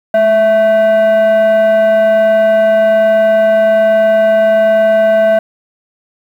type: tone with frequency modulation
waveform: sine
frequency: 659.3 Hz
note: E5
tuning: in tune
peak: -4 dBFS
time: 0.14-5.39 s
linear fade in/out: 5 ms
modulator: 872 Hz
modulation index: 0.36
effects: tanh soft clip ceiling -5 dBFS + 7-bit